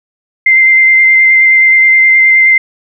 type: tone with vibrato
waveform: sine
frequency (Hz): 2085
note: C7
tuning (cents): -7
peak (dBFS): -3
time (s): 0.46-2.58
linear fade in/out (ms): 5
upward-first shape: sine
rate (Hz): 9.5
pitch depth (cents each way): 13
effects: none